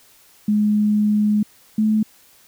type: tone pair in turn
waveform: sine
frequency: 210 / 215.8 Hz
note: G#3 / A3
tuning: +19 / -33 cents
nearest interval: unison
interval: 48 cents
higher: second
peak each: -14 dBFS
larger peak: neither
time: 0.48-1.43 / 1.78-2.03 s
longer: first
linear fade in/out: 5 ms
effects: white hiss -52 dBFS RMS until 2.47 s